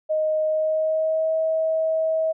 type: tone with pitch glide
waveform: sine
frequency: 622.3 to 640.2 Hz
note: D#5 to D#5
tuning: 0 to +49 cents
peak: -19 dBFS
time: 0.09-2.33 s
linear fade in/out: 20 ms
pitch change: +49 cents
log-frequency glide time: 0.45-1.34 s
effects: none